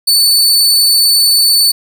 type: tone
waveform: sawtooth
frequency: 4491 Hz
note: C#8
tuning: 22 cents sharp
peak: -4 dBFS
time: 0.07-1.72 s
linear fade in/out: 10 ms
effects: none